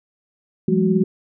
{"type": "tone cluster", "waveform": "sine", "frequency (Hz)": [172.1, 192.9, 210.7, 371.8], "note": ["F3", "G3", "G#3", "F#4"], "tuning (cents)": [-25, -28, 25, 8], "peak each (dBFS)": -20, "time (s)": [0.68, 1.04], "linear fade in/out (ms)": 5, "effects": []}